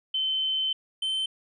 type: tone pair in turn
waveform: sine / triangle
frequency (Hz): 3073 / 3087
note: G7 / G7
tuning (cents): -35 / -27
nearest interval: unison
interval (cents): 8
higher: second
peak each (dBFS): -24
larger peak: neither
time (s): 0.14-0.73 / 1.02-1.26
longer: first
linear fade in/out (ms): 5
effects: resampled to 24000 Hz